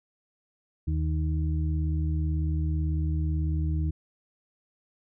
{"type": "harmonic tone", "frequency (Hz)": 78.1, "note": "D#2", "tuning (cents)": 7, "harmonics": [1, 2, 4], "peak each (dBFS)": [-25, -31, -37], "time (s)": [0.87, 3.91], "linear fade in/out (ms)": 10, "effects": []}